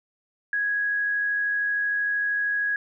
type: tone with amplitude modulation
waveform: sine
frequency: 1661.2 Hz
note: G#6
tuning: in tune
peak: -21 dBFS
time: 0.53-2.76 s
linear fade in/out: 2 ms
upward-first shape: sine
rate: 93 Hz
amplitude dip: 25%
effects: none